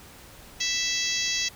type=harmonic tone; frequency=659.3 Hz; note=E5; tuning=in tune; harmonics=3 / 4 / 5 / 6 / 7 / 8 / 9 / 10; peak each=-33 / -33 / -33 / -33 / -33 / -33 / -33 / -33 dBFS; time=0.6-1.49 s; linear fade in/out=10 ms; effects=pink hiss -48 dBFS RMS until 1.55 s